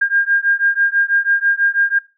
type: beating tone pair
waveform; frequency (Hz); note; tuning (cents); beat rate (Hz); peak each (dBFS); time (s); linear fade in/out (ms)
sine; 1607 / 1613.1; G6 / G6; +43 / +49; 6.1; -16; 0.01-1.99; 10
effects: noise-tail reverb RT60 0.3 s tail -19 dB re dry